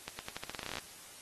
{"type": "accelerating click train", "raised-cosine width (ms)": 0.2, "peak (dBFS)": -21, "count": 16, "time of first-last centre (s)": [0.08, 0.784], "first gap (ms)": 110, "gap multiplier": 0.86, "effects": ["white hiss -52 dBFS RMS until 1.21 s", "AAC 32 kbps"]}